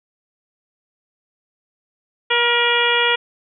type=harmonic tone with a mistuned harmonic; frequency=477.2 Hz; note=A#4; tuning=41 cents sharp; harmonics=1 / 2 / 3 / 4 / 5 / 6 / 7; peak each=-22 / -22 / -22 / -22 / -22 / -22 / -22 dBFS; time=2.3-3.16 s; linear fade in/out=10 ms; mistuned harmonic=3; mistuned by=-22 cents; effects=none